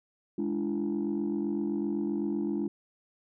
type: tone cluster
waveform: sine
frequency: 208.4 / 291.1 / 338.9 Hz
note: G#3 / D4 / E4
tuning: +6 / -15 / +48 cents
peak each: -31 dBFS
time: 0.38-2.68 s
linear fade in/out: 5 ms
effects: tanh soft clip ceiling -23 dBFS